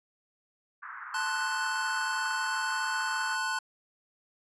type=band-pass noise; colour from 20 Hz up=pink; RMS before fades=-42 dBFS; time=0.82-3.36 s; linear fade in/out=10 ms; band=1100 to 1700 Hz; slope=48 dB/octave
type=chord; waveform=square; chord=F# diminished; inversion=first; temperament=equal; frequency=880 / 1046.5 / 1480 Hz; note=A5 / C6 / F#6; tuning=0 / 0 / 0 cents; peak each=-36 / -36 / -32 dBFS; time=1.14-3.59 s; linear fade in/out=5 ms
effects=resampled to 22050 Hz